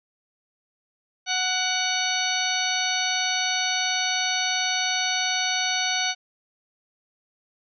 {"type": "harmonic tone with a mistuned harmonic", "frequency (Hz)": 740, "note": "F#5", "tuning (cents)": 0, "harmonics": [1, 2, 3, 4, 5, 6, 8], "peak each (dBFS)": [-30, -30, -30, -30, -30, -30, -30], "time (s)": [1.26, 6.15], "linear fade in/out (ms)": 50, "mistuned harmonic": 3, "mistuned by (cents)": 32, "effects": []}